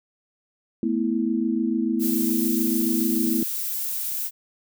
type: chord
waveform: sine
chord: A suspended second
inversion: none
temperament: equal with one note detuned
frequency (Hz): 220 / 246.9 / 327.4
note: A3 / B3 / E4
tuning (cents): 0 / 0 / -12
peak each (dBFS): -25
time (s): 0.83-3.43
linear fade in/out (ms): 2
type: noise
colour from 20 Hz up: violet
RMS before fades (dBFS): -28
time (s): 1.99-4.31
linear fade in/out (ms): 50
effects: none